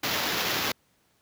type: noise with sample-and-hold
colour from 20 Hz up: blue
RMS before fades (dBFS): -28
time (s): 0.03-0.72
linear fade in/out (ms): 5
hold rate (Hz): 8820
effects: pink hiss -67 dBFS RMS until 1.21 s + high-pass 80 Hz 12 dB/octave